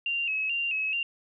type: tone with vibrato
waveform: sine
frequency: 2672 Hz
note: E7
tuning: 23 cents sharp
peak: -26 dBFS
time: 0.06-1.03 s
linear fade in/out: 2 ms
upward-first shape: square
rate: 2.3 Hz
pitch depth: 67 cents each way
effects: none